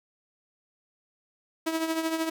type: tone with tremolo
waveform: sawtooth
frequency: 323.5 Hz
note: E4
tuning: 32 cents flat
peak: -20 dBFS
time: 1.66-2.3 s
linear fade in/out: 10 ms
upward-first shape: triangle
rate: 13 Hz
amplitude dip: 65%
effects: 10-bit